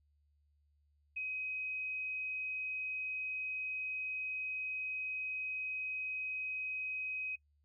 sine tone, 2526 Hz, D#7, 26 cents sharp, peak -36 dBFS, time 1.16-7.36 s, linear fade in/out 10 ms, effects noise-tail reverb RT60 0.1 s tail -24 dB re dry + added 73 Hz sine -70 dBFS peak until 7.64 s

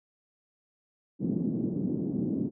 pink band-pass noise, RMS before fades -30 dBFS, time 1.19-2.51 s, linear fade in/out 50 ms, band 170 to 310 Hz, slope 24 dB/octave, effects none

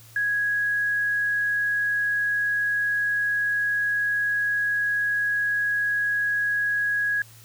sine tone, 1661.2 Hz, G#6, in tune, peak -21 dBFS, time 0.16-7.22 s, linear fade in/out 2 ms, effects added 113 Hz sine -49 dBFS peak until 7.44 s + white hiss -51 dBFS RMS until 7.44 s

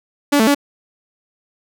sawtooth tone with pitch steps, 287.5 / 220.9 / 285.3 Hz, D4 / A3 / C#4, -37 / +7 / +50 cents, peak -7 dBFS, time 0.32-0.548 s, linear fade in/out 10 ms, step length 76 ms, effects none

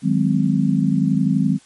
sine chord, Ab dominant seventh, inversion second, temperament just, 155.74 / 186.89 / 207.7 / 259.6 Hz, Eb3 / Gb3 / Ab3 / C4, +2 / +18 / 0 / -13 cents, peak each -20 dBFS, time 0.02-1.59 s, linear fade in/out 50 ms, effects white hiss -51 dBFS RMS until 1.65 s + MP3 48 kbps

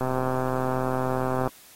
click train, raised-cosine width 1 ms, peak -13 dBFS, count 190, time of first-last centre 0.01-1.475 s, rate 129 Hz, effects white hiss -51 dBFS RMS until 1.75 s + AAC 48 kbps

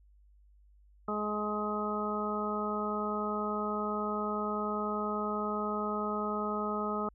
harmonic tone, 210.3 Hz, G#3, 22 cents sharp, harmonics 1 / 2 / 3 / 4 / 5 / 6, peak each -36 / -37 / -40 / -41 / -43 / -35 dBFS, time 1.08-7.09 s, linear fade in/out 5 ms, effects added 50 Hz sine -58 dBFS peak until 7.14 s

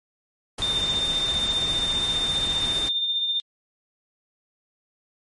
pink noise, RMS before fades -32 dBFS, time 0.58-2.89 s, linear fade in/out 5 ms
sine tone with tremolo, 3613 Hz, A7, 45 cents sharp, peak -20 dBFS, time 0.62-3.4 s, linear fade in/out 0 ms, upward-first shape sine, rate 15 Hz, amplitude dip 40%
effects MP3 48 kbps

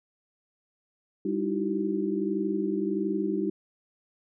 sine tone cluster, 198.9 / 307.6 / 329.1 / 380.8 Hz, G3 / D#4 / E4 / F#4, +25 / -20 / -3 / +50 cents, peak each -31 dBFS, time 1.25-3.5 s, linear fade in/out 5 ms, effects none

